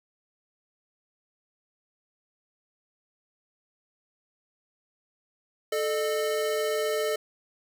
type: tone pair together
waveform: square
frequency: 436.4 / 608 Hz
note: A4 / D#5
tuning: -14 / -40 cents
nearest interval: tritone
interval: 574 cents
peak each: -28 / -30 dBFS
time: 5.72-7.16 s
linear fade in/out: 5 ms
effects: none